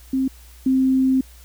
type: tone pair in turn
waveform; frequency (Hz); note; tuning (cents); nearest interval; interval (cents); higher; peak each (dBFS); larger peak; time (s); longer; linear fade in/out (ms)
sine; 264.4 / 262.4; C4 / C4; +18 / +5; unison; 13; first; -17 / -14; second; 0.13-0.28 / 0.66-1.21; second; 5
effects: added 60 Hz sine -43 dBFS peak until 1.44 s + white hiss -50 dBFS RMS until 1.44 s